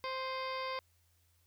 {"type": "harmonic tone with a mistuned harmonic", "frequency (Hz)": 523.3, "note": "C5", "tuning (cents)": 0, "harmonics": [1, 2, 3, 4, 5, 6, 7, 8, 9, 10], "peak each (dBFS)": [-41, -39, -51, -45, -51, -53, -51, -59, -49, -58], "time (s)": [0.04, 0.79], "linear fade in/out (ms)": 0, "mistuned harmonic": 5, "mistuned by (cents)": -60, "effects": ["added 85 Hz sine -70 dBFS peak until 1.46 s", "white hiss -74 dBFS RMS until 1.46 s"]}